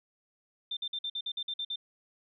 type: tone bursts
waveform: sine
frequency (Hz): 3579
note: A7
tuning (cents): +29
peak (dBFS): -32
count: 10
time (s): 0.71-1.759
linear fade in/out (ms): 5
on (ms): 59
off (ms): 51
effects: none